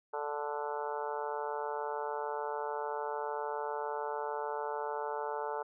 harmonic tone, 146.83 Hz, D3, in tune, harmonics 3 / 4 / 5 / 6 / 7 / 8 / 9 / 10, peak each -39 / -42 / -45 / -38 / -46 / -49 / -46 / -49 dBFS, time 0.13-5.63 s, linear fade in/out 10 ms, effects none

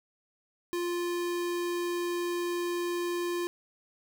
square tone, 349.2 Hz, F4, in tune, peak -30 dBFS, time 0.73-3.47 s, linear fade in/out 0 ms, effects none

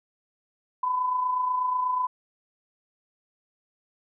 sine tone with amplitude modulation, 1005 Hz, B5, 30 cents sharp, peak -21 dBFS, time 0.83-2.07 s, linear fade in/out 5 ms, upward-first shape sine, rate 28.2 Hz, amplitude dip 45%, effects none

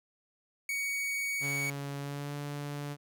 45% pulse tone, 2243 Hz, C#7, 20 cents sharp, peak -31 dBFS, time 0.69-1.7 s, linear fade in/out 2 ms
sawtooth tone with pitch glide, 141 to 144.63 Hz, C#3 to D3, +30 to -26 cents, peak -32 dBFS, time 1.4-2.97 s, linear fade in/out 50 ms, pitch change +44 cents, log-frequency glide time 1.98-2.34 s
effects none

